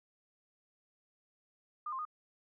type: tone with pitch steps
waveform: sine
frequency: 1213 / 1055 / 1232 Hz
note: D#6 / C6 / D#6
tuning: -44 / +14 / -17 cents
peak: -36 dBFS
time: 1.86-2.052 s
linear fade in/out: 5 ms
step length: 64 ms
effects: none